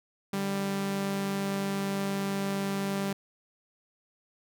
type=tone pair together; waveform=sawtooth; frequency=148.2 / 196.91 Hz; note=D3 / G3; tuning=+16 / +8 cents; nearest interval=perfect fourth; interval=492 cents; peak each=-35 / -25 dBFS; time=0.33-3.13 s; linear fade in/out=5 ms; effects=none